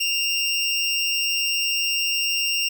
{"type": "tone pair together", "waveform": "25% pulse", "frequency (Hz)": [2611, 2783], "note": ["E7", "F7"], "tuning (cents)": [-17, -7], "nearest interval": "minor second", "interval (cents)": 110, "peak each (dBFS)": [-28, -17], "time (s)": [0, 2.69], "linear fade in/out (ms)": 10, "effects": []}